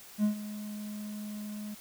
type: tone with ADSR envelope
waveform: triangle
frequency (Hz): 210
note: G#3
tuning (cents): +19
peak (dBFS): -20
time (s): 0.18-1.75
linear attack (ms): 57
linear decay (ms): 110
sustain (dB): -15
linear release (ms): 14
effects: white hiss -51 dBFS RMS until 1.8 s